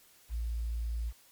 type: tone with quantisation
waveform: sine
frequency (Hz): 57.3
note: A#1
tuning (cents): -29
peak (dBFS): -31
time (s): 0.29-1.13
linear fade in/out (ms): 50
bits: 10
effects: white hiss -61 dBFS RMS until 1.31 s + MP3 96 kbps